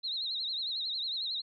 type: tone with vibrato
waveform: sine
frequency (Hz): 3951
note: B7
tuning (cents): 0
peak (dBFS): -32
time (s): 0.03-1.42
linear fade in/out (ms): 20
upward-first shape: triangle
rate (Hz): 11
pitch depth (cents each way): 150
effects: none